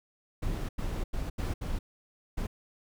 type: noise bursts at uneven times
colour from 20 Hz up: brown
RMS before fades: -32 dBFS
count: 6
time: 0.42-0.69 / 0.78-1.04 / 1.13-1.3 / 1.38-1.54 / 1.61-1.79 / 2.37-2.47 s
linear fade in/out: 10 ms
effects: none